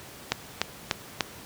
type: click train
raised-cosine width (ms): 0.2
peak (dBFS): -5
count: 4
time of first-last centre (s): 0.32-1.208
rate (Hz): 3.38
effects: pink hiss -45 dBFS RMS until 1.45 s + high-pass 80 Hz 12 dB/octave